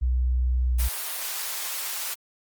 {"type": "tone with pitch glide", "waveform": "sine", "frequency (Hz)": [62.4, 60.52], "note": ["B1", "B1"], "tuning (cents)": [19, -34], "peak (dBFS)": -20, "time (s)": [0.01, 0.89], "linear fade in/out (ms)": 20, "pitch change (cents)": -53, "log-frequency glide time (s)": [0.7, 0.76]}
{"type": "high-pass noise", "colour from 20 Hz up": "white", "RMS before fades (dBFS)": -31, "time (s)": [0.78, 2.15], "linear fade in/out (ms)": 20, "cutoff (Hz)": 670, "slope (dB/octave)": 12}
{"effects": ["Opus 32 kbps"]}